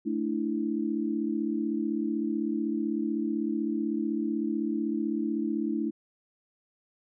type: chord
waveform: sine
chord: A suspended fourth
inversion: none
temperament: equal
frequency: 220 / 293.7 / 329.6 Hz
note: A3 / D4 / E4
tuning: 0 / 0 / 0 cents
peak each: -31 dBFS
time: 0.05-5.91 s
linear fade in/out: 20 ms
effects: none